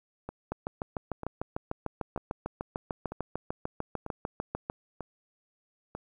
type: two click trains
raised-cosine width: 1 ms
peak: -23 / -18 dBFS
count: 7 / 29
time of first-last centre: 0.29-5.95 / 0.52-4.699 s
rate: 1.06 / 6.7 Hz
effects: 10-bit